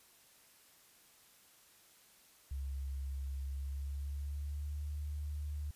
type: tone with pitch glide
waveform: sine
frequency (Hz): 68.2 to 73.94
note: C#2 to D2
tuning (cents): -28 to +12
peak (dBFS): -37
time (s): 2.51-5.71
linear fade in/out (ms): 5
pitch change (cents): +140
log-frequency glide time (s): 3.45-4.83
effects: white hiss -64 dBFS RMS until 5.75 s + resampled to 32000 Hz